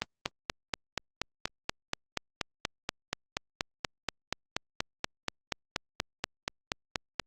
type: click train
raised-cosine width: 0.2 ms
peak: -11 dBFS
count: 31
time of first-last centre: 0.02-7.197 s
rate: 4.18 Hz
effects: Opus 32 kbps